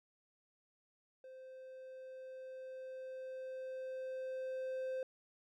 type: tone with level ramp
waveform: triangle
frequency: 520 Hz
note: C5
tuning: 11 cents flat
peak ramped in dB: -49 to -35 dBFS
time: 1.24-5.03 s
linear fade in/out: 2 ms
effects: none